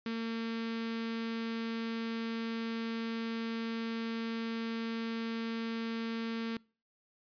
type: tone with notch filter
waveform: sawtooth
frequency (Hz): 227.7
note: A#3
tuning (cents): -40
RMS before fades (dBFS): -36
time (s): 0.06-6.57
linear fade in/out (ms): 2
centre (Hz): 730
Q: 1.1
effects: noise-tail reverb RT60 0.4 s tail -25 dB re dry + resampled to 11025 Hz